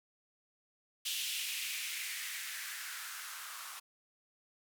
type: noise with band-pass filter sweep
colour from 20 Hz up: violet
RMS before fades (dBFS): -41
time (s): 1.05-3.8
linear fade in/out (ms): 10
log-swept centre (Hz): 3100 to 1100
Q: 3
effects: none